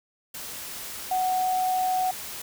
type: tone in noise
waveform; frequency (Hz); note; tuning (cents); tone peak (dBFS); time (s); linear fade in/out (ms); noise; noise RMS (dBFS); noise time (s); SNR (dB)
sine; 742; F#5; +5; -22; 1.11-2.11; 5; white; -37; 0.34-2.42; +12
effects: none